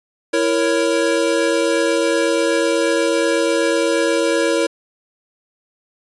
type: chord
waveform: square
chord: A# diminished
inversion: second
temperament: equal with one note detuned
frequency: 332.1 / 466.2 / 554.4 Hz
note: E4 / A#4 / C#5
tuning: +13 / 0 / 0 cents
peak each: -20 dBFS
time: 0.33-4.67 s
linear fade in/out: 10 ms
effects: resampled to 24000 Hz